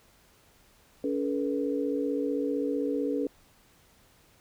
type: tone cluster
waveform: sine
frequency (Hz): 283 / 429.5 / 485.1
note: C#4 / A4 / B4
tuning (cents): +36 / -42 / -31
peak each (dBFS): -29 / -32 / -32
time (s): 1.04-3.27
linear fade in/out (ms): 2
effects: pink hiss -61 dBFS RMS until 4.4 s